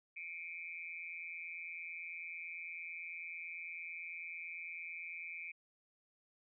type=tone with amplitude modulation; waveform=sine; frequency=2349 Hz; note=D7; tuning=in tune; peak=-39 dBFS; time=0.16-5.52 s; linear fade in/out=10 ms; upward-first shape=sine; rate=169 Hz; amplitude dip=100%; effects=none